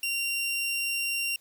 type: tone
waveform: sawtooth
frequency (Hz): 2764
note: F7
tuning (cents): -19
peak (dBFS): -24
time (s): 0.03-1.36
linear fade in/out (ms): 2
effects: white hiss -62 dBFS RMS until 1.4 s